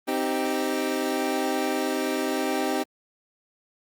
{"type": "chord", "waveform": "25% pulse", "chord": "C minor", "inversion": "none", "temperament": "equal", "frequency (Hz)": [261.6, 311.1, 392], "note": ["C4", "Eb4", "G4"], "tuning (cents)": [0, 0, 0], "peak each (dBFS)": -25, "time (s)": [0.07, 2.84], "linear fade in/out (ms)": 20, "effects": ["Opus 32 kbps"]}